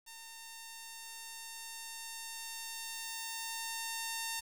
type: tone with level ramp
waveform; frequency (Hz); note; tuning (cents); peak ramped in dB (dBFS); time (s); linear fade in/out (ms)
5% pulse; 910; A#5; -42; -36 to -24; 0.06-4.41; 20
effects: 9-bit